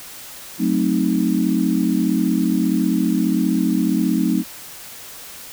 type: chord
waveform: sine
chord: F# diminished seventh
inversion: none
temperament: equal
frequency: 185 / 220 / 261.6 / 311.1 Hz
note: F#3 / A3 / C4 / Eb4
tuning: 0 / 0 / 0 / 0 cents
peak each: -21 dBFS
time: 0.58-4.44 s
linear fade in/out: 50 ms
effects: white hiss -37 dBFS RMS until 5.52 s